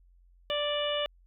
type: harmonic tone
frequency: 587.3 Hz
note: D5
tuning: in tune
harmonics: 1 / 2 / 3 / 4 / 5 / 6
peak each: -30 / -38 / -41 / -42 / -33 / -38 dBFS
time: 0.5-1.06 s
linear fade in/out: 0 ms
effects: added 44 Hz sine -57 dBFS peak until 1.26 s